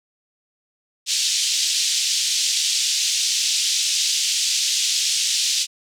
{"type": "band-pass noise", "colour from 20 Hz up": "white", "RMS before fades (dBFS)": -21, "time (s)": [1.06, 5.67], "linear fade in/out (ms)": 50, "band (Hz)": [3000, 6900], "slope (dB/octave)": 24, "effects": []}